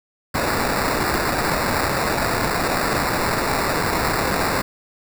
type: noise with sample-and-hold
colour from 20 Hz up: white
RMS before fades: -21 dBFS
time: 0.34-4.62 s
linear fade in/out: 10 ms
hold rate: 3150 Hz
effects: none